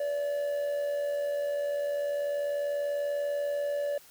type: tone with amplitude modulation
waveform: triangle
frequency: 577 Hz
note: D5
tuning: 31 cents flat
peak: -24 dBFS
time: 0-3.98 s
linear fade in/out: 5 ms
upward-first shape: sine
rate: 80.3 Hz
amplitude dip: 45%
effects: white hiss -55 dBFS RMS until 4.1 s